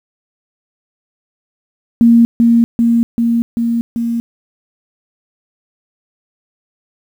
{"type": "tone with echo", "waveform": "sine", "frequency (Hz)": 233.1, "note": "A#3", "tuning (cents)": 0, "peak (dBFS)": -4, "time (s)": [2.01, 2.25], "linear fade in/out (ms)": 0, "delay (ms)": 390, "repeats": 5, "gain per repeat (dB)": -2, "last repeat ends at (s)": 4.2, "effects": ["7-bit"]}